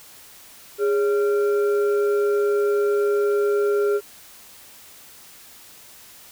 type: tone with frequency modulation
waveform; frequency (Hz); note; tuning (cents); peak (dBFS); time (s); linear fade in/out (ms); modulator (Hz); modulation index
sine; 410; G#4; -22; -17; 0.78-4.01; 50; 971; 0.41
effects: white hiss -46 dBFS RMS until 6.31 s